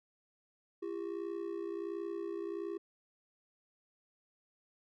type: ring-modulated tone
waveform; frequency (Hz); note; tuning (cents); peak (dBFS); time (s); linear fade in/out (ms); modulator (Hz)
triangle; 370; F#4; 0; -32; 0.82-2.78; 10; 30.7
effects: none